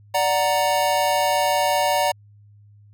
square chord, D augmented, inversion none, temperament equal, 587.3 / 740 / 932.3 Hz, D5 / F#5 / A#5, 0 / 0 / 0 cents, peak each -23 dBFS, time 0.14-2.12 s, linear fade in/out 10 ms, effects added 103 Hz sine -47 dBFS peak until 2.93 s

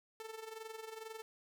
sawtooth tone with amplitude modulation, 443 Hz, A4, 12 cents sharp, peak -39 dBFS, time 0.2-1.22 s, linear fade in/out 0 ms, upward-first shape sine, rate 22.2 Hz, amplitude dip 70%, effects none

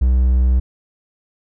triangle tone, 63 Hz, B1, 35 cents sharp, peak -9 dBFS, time 0.01-0.6 s, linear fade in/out 10 ms, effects none

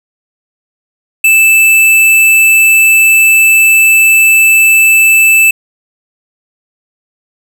square tone, 2637 Hz, E7, in tune, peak -4 dBFS, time 1.24-5.51 s, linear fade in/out 5 ms, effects none

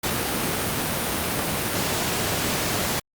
pink high-pass noise, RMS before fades -25 dBFS, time 0.03-3 s, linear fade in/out 10 ms, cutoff 100 Hz, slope 12 dB/octave, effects Opus 48 kbps

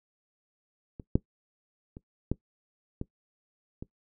clicks, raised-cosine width 3 ms, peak -27 / -9 / -30 / -14 / -20 / -25 dBFS, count 6, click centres 0.998 / 1.155 / 1.969 / 2.316 / 3.014 / 3.825 s, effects noise-tail reverb RT60 0.1 s tail -19 dB re dry

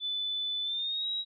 sine tone with pitch glide, 3499 to 3838 Hz, A7 to A#7, -10 to +50 cents, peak -30 dBFS, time 0-1.25 s, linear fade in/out 50 ms, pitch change +160 cents, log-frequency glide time 0.63-1.08 s, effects none

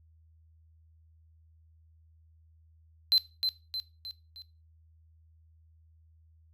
triangle tone with echo, 4078 Hz, C8, 45 cents flat, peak -19 dBFS, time 3.12-3.18 s, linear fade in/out 0 ms, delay 310 ms, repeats 4, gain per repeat -6 dB, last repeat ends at 4.42 s, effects noise-tail reverb RT60 0.3 s tail -17 dB re dry + added 80 Hz sine -58 dBFS peak until 6.53 s

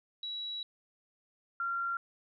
sine tone pair in turn, 3900 / 1378.9 Hz, B7 / F6, -23 / -22 cents, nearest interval octave + tritone, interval 1799 cents, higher first, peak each -36 / -31 dBFS, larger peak second, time 0.23-0.63 / 1.6-1.97 s, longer first, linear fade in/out 2 ms, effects none

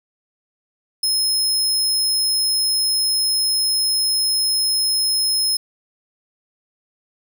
sawtooth tone, 5160 Hz, E8, 38 cents flat, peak -14 dBFS, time 1.03-5.57 s, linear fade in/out 5 ms, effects none

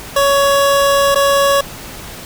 25% pulse tone with dropouts, 559 Hz, C#5, 14 cents sharp, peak -6 dBFS, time 0.16-1.61 s, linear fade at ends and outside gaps 5 ms, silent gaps 1.147-1.156 s, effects pink hiss -31 dBFS RMS until 2.25 s

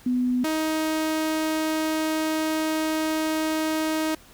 sine / sawtooth tone pair in turn, 249.5 / 314.4 Hz, B3 / D#4, +18 / +18 cents, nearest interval major third, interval 400 cents, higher second, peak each -20 / -19 dBFS, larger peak second, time 0.06-0.44 / 0.44-4.15 s, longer second, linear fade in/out 5 ms, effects pink hiss -51 dBFS RMS until 4.33 s

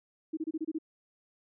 sine tone bursts, 317.4 Hz, D#4, 35 cents sharp, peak -30 dBFS, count 7, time 0.33-0.786 s, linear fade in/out 10 ms, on 42 ms, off 27 ms, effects none

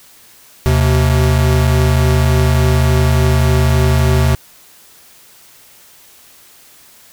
square tone pair together, 76 / 127.82 Hz, D#2 / C3, -40 / -40 cents, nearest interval major sixth, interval 900 cents, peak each -13 dBFS, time 0.66-4.35 s, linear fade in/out 0 ms, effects white hiss -44 dBFS RMS until 7.12 s

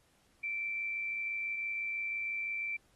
sine tone with amplitude modulation, 2339 Hz, D7, 8 cents flat, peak -32 dBFS, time 0.43-2.77 s, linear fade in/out 10 ms, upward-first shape sine, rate 106 Hz, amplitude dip 35%, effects pink hiss -70 dBFS RMS until 2.95 s + AAC 32 kbps

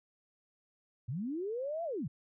sine linear two-way sweep, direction up then down, 105.4 to 694 to 105.4 Hz, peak -34 dBFS, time 1.08-2.08 s, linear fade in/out 10 ms, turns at 1.84 s, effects none

